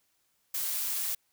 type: noise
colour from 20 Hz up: blue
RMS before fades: -32 dBFS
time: 0.54-1.15 s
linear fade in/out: 5 ms
effects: white hiss -73 dBFS RMS until 1.32 s